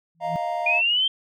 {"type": "tone with exponential growth", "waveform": "sine", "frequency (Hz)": 164.81, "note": "E3", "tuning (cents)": 0, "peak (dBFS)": -25, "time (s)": [0.15, 0.36], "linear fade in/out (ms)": 0, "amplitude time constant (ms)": 45}
{"type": "chord", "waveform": "triangle", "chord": "Eb suspended second", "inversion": "none", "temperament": "equal", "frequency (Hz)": [622.3, 698.5, 932.3], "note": ["Eb5", "F5", "Bb5"], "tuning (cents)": [0, 0, 0], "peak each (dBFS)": [-29, -24, -29], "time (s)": [0.2, 0.82], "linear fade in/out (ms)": 50}
{"type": "linear sweep", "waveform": "sine", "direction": "up", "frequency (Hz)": [2414, 3173], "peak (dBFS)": -18, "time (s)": [0.66, 1.08], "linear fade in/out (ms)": 5}
{"effects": []}